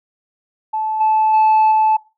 sine tone with level steps, 870 Hz, A5, 20 cents flat, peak -17 / -10 / -7 / -9 dBFS, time 0.73-1.97 s, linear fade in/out 10 ms, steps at 1 / 1.33 / 1.71 s, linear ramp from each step 10 ms, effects noise-tail reverb RT60 0.3 s tail -22 dB re dry + tanh soft clip ceiling -8 dBFS

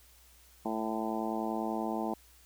harmonic tone with a mistuned harmonic, 110.4 Hz, A2, 6 cents sharp, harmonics 2 / 3 / 4 / 5 / 6 / 7 / 8 / 9, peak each -36 / -37 / -42 / -44 / -40 / -39 / -40 / -46 dBFS, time 0.65-2.14 s, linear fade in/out 5 ms, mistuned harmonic 9, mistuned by +34 cents, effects added 60 Hz sine -61 dBFS peak until 2.45 s + white hiss -61 dBFS RMS until 2.45 s

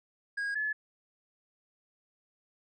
triangle / sine tone pair in turn, 1638 / 1716.7 Hz, G#6 / A6, -24 / -43 cents, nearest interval minor second, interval 81 cents, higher second, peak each -29 / -29 dBFS, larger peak neither, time 0.37-0.55 / 0.55-0.73 s, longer neither, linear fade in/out 10 ms, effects resampled to 22050 Hz

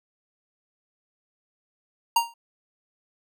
square tone with exponential decay, 932.3 Hz, A#5, in tune, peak -15 dBFS, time 2.16-2.34 s, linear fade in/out 5 ms, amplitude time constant 38 ms, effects none

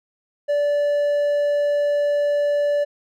triangle tone, 581 Hz, D5, 19 cents flat, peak -15 dBFS, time 0.48-2.85 s, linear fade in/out 20 ms, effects none

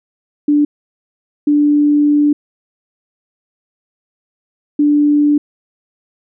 sine tone bursts at uneven times, 293.7 Hz, D4, in tune, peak -8 dBFS, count 3, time 0.48-0.65 / 1.47-2.33 / 4.79-5.38 s, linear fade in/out 5 ms, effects none

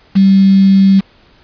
sine tone with quantisation, 194 Hz, G3, 18 cents flat, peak -4 dBFS, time 0.15-1.01 s, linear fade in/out 20 ms, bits 4, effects pink hiss -47 dBFS RMS until 1.43 s + resampled to 11025 Hz

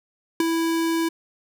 square tone with ADSR envelope, 329.6 Hz, E4, in tune, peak -15 dBFS, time 0.4-1.09 s, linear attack 3 ms, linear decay 13 ms, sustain -6 dB, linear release 10 ms, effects none

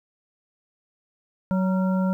harmonic tone with a mistuned harmonic, 187.3 Hz, F#3, 21 cents sharp, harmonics 1 / 3 / 5 / 7, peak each -20 / -30 / -34 / -37 dBFS, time 1.51-2.13 s, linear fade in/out 0 ms, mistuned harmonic 7, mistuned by +84 cents, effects 10-bit

